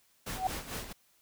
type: noise with tremolo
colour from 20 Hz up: pink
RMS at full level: -37 dBFS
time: 0.26-0.93 s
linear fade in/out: 10 ms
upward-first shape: sine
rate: 4.5 Hz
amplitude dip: 70%
type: tone with exponential growth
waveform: sine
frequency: 752 Hz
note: F#5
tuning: 28 cents sharp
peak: -23 dBFS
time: 0.29-0.47 s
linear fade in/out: 2 ms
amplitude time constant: 39 ms
effects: white hiss -68 dBFS RMS until 1.21 s